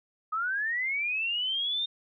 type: linear sweep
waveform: sine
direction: up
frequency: 1240 to 3664 Hz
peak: -27 dBFS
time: 0.32-1.86 s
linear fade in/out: 10 ms
effects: none